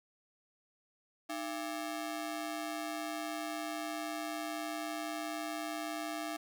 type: ring-modulated tone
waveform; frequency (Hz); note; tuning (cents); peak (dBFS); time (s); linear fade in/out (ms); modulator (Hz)
sawtooth; 493.9; B4; 0; -30; 1.29-6.37; 10; 187
effects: none